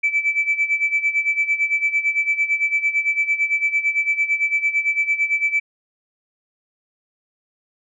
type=tone with tremolo; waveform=sine; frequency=2315 Hz; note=D7; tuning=25 cents flat; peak=-13 dBFS; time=0.03-5.6 s; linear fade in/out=10 ms; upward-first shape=sine; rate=8.9 Hz; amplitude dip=80%; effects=tanh soft clip ceiling -10 dBFS